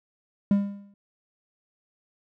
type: tone with exponential decay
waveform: triangle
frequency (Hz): 200.8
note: G3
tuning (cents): +42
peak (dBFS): -13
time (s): 0.51-0.94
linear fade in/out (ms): 2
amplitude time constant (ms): 92
effects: none